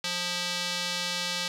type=tone with band-pass filter; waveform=square; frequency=177.2 Hz; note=F3; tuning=25 cents sharp; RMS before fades=-31 dBFS; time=0.04-1.48 s; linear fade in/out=2 ms; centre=4200 Hz; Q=1.5; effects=none